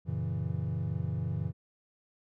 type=chord; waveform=triangle; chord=F# dominant seventh; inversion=none; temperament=equal; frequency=92.5 / 116.54 / 138.59 / 164.81 Hz; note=F#2 / A#2 / C#3 / E3; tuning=0 / 0 / 0 / 0 cents; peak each=-34 dBFS; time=0.05-1.53 s; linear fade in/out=50 ms; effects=none